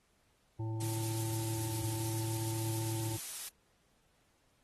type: harmonic tone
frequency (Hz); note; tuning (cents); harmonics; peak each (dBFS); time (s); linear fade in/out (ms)
111.2; A2; +19; 1 / 3 / 5 / 7 / 8; -35 / -43 / -56 / -58 / -51; 0.59-3.17; 10
type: noise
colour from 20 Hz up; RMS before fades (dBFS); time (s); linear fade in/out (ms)
blue; -40; 0.8-3.49; 10
effects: pink hiss -73 dBFS RMS until 4.63 s + AAC 32 kbps